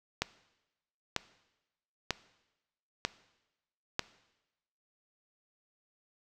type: click train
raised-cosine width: 0.2 ms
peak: -11 dBFS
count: 5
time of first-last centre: 0.22-3.994 s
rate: 1.06 Hz
effects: noise-tail reverb RT60 1.0 s tail -18 dB re dry